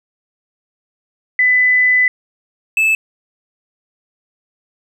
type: tone pair in turn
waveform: sine / triangle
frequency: 2001 / 2619 Hz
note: B6 / E7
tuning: +22 / -12 cents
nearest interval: perfect fourth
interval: 466 cents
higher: second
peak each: -9 dBFS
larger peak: neither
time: 1.39-2.08 / 2.77-2.95 s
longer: first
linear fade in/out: 2 ms
effects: none